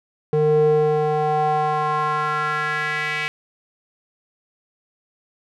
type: tone with band-pass filter sweep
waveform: square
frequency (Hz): 151.9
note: D#3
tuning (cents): -41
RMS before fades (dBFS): -20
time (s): 0.33-3.28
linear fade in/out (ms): 0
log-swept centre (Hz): 380 to 2300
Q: 3.3
effects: none